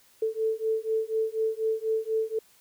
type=beating tone pair; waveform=sine; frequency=440 / 444.1 Hz; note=A4 / A4; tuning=0 / +16 cents; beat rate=4.1 Hz; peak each=-28 dBFS; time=0.22-2.39 s; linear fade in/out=5 ms; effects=white hiss -60 dBFS RMS until 2.6 s